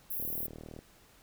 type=high-pass noise; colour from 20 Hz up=white; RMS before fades=-36 dBFS; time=0.1-0.47 s; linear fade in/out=10 ms; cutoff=11000 Hz; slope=96 dB/octave
type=click train; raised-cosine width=2 ms; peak=-32 dBFS; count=24; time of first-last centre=0.2-0.79 s; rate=39 Hz
effects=pink hiss -61 dBFS RMS until 1.22 s